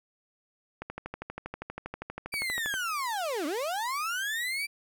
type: click train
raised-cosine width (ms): 0.5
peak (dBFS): -21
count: 25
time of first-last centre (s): 0.82-2.74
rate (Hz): 12.5
type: linear two-way sweep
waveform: 35% pulse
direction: down then up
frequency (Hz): 2355 to 272.8 to 2355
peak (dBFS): -28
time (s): 2.32-4.67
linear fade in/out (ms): 20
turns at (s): 3.46
effects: none